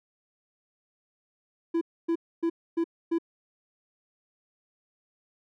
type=tone bursts; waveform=triangle; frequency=333.7 Hz; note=E4; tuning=21 cents sharp; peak=-21 dBFS; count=5; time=1.74-3.185 s; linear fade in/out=10 ms; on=73 ms; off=270 ms; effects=none